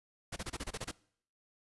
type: noise bursts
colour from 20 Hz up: pink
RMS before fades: -39 dBFS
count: 9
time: 0.32-0.915 s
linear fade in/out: 10 ms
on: 43 ms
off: 26 ms
effects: noise-tail reverb RT60 0.6 s tail -22 dB re dry + resampled to 24000 Hz